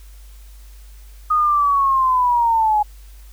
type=linear sweep; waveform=sine; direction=down; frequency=1244.5 to 830.6 Hz; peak=-13 dBFS; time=1.3-2.83 s; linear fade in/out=10 ms; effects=added 50 Hz sine -38 dBFS peak until 3.32 s + white hiss -52 dBFS RMS until 3.32 s